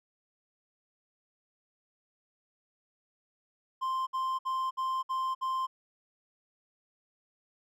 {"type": "tone bursts", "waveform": "triangle", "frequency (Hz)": 1046.5, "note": "C6", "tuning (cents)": 0, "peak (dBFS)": -27, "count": 6, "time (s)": [3.81, 5.67], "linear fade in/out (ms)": 20, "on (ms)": 260, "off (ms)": 60, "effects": []}